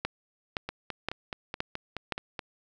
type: two click trains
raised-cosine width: 0.3 ms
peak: -13 / -18 dBFS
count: 5 / 9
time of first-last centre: 0.05-2.123 / 0.69-2.392 s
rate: 1.93 / 4.7 Hz
effects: none

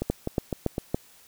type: two click trains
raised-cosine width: 2 ms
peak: -10 / -14 dBFS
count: 4 / 4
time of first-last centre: 0.1-0.945 / 0.02-0.781 s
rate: 3.55 / 3.94 Hz
effects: white hiss -55 dBFS RMS until 1.27 s

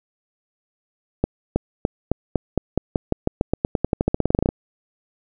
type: accelerating click train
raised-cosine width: 2 ms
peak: -4 dBFS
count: 27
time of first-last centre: 1.24-4.489 s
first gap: 320 ms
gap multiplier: 0.91
effects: none

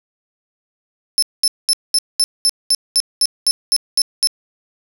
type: tone bursts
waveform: 30% pulse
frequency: 5274 Hz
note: E8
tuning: in tune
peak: -7 dBFS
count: 13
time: 1.18-4.272 s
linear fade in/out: 0 ms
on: 44 ms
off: 210 ms
effects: none

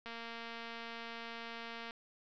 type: click train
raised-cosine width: 0.3 ms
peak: -30 dBFS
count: 428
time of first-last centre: 0.06-1.908 s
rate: 231 Hz
effects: resampled to 16000 Hz

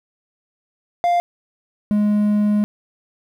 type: tone pair in turn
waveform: triangle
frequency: 698.5 / 208.5 Hz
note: F5 / G#3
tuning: 0 / +7 cents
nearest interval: octave + major sixth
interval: 2093 cents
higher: first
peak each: -12 dBFS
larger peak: neither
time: 1.04-1.2 / 1.91-2.64 s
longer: second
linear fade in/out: 0 ms
effects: 9-bit

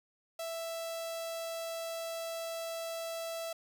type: tone with notch filter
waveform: sawtooth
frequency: 661 Hz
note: E5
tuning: 5 cents sharp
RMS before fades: -39 dBFS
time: 0.39-3.53 s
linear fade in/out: 5 ms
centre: 1700 Hz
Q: 1.3
effects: 10-bit

